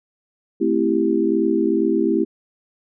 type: chord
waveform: sine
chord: A minor seventh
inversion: none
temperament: equal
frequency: 220 / 261.6 / 329.6 / 392 Hz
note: A3 / C4 / E4 / G4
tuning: 0 / 0 / 0 / 0 cents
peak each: -23 / -23 / -19 / -21 dBFS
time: 0.6-2.25 s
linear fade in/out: 20 ms
effects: none